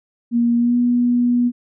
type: tone with pitch glide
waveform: sine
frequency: 236.4 to 242.9 Hz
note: A#3 to B3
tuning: +24 to -29 cents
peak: -13 dBFS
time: 0.31-1.52 s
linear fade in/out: 50 ms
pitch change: +47 cents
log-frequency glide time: 0.57-0.76 s
effects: none